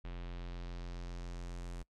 square tone with low-pass filter sweep, 43.65 Hz, F1, in tune, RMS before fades -43 dBFS, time 0.04-1.83 s, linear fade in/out 10 ms, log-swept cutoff 3100 to 8800 Hz, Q 1.5, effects noise-tail reverb RT60 0.1 s tail -25 dB re dry

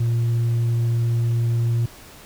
sine tone with tanh clipping, 117 Hz, A#2, 7 cents sharp, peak -18 dBFS, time 0-1.86 s, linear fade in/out 5 ms, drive 2 dB, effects pink hiss -44 dBFS RMS until 2.25 s

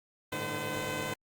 10% pulse tone cluster, 101.7 / 110.5 / 150.2 / 510 Hz, G#2 / A2 / D3 / C5, -36 / +8 / +39 / -44 cents, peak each -36 / -33 / -30 / -27 dBFS, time 0.32-1.14 s, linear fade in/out 5 ms, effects Opus 32 kbps

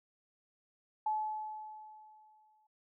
sine tone with exponential decay, 860 Hz, A5, 40 cents flat, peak -29 dBFS, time 1.06-2.67 s, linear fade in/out 5 ms, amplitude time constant 350 ms, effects none

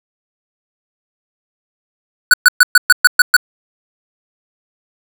square tone bursts, 1480 Hz, F#6, in tune, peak -3 dBFS, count 8, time 2.31-3.366 s, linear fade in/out 2 ms, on 27 ms, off 120 ms, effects none

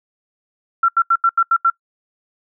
sine tone bursts, 1358 Hz, F6, 49 cents flat, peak -10 dBFS, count 7, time 0.83-1.701 s, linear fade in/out 5 ms, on 55 ms, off 81 ms, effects noise-tail reverb RT60 0.1 s tail -24 dB re dry

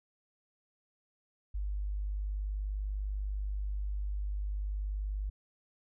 sine tone, 50.2 Hz, G1, 42 cents sharp, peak -32 dBFS, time 1.54-5.3 s, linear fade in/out 10 ms, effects none

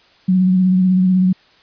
sine tone with vibrato, 185 Hz, F#3, in tune, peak -10 dBFS, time 0.28-1.33 s, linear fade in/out 10 ms, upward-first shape triangle, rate 16 Hz, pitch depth 36 cents each way, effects white hiss -51 dBFS RMS until 1.62 s + resampled to 11025 Hz

